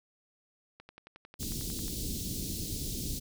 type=click train; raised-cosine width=0.3 ms; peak=-33 dBFS; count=13; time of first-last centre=0.8-1.881 s; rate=11.1 Hz
type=band-stop noise; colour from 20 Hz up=pink; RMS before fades=-36 dBFS; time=1.39-3.2 s; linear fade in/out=20 ms; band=350 to 4000 Hz; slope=24 dB/octave
effects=none